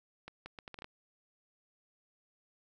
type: accelerating click train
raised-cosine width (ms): 0.3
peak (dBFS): -29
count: 8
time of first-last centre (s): 0.28-0.844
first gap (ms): 180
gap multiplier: 0.71
effects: none